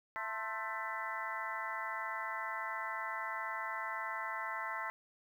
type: harmonic tone with a mistuned harmonic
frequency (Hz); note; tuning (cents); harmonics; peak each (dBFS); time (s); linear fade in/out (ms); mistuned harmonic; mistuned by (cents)
221.5; A3; +12; 3 / 4 / 5 / 6 / 7 / 8 / 9; -49 / -44 / -43 / -44 / -48 / -46 / -43; 0.16-4.9; 0; 5; -77
effects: 11-bit